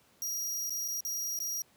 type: tone with dropouts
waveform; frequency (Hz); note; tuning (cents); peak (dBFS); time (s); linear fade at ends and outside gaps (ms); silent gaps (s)
sawtooth; 5710; F8; +37; -30; 0.22-1.62; 1; 0.696-0.705 / 0.88-0.884 / 1.006-1.05 / 1.39-1.402
effects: pink hiss -65 dBFS RMS until 1.76 s + high-pass 100 Hz 12 dB/octave